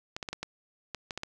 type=clicks; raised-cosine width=0.2 ms; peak=-18 dBFS; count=9; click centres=0.165 / 0.228 / 0.288 / 0.33 / 0.43 / 0.947 / 1.108 / 1.176 / 1.234 s; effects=none